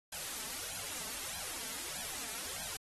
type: noise with flanger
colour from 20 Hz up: white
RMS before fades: -41 dBFS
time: 0.12-2.77 s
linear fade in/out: 5 ms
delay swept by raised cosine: 1.2 to 4.6 ms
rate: 1.6 Hz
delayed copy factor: +0.95
effects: AAC 32 kbps